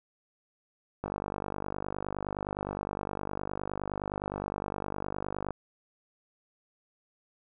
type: click train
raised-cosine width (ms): 1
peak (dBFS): -19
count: 223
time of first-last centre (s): 1.04-5.507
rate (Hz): 49.7
effects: none